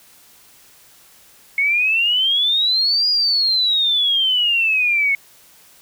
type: exponential two-way sweep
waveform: sine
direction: up then down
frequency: 2186 to 4914 to 2186 Hz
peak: -14 dBFS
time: 1.58-5.15 s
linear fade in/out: 2 ms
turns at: 3.09 s
effects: white hiss -49 dBFS RMS until 5.81 s